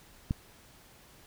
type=click; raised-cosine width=5 ms; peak=-16 dBFS; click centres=0.309 s; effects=pink hiss -57 dBFS RMS until 1.26 s